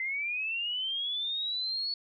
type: linear sweep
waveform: sine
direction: up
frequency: 2045 to 4435 Hz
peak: -30 dBFS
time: 0-1.94 s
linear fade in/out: 2 ms
effects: none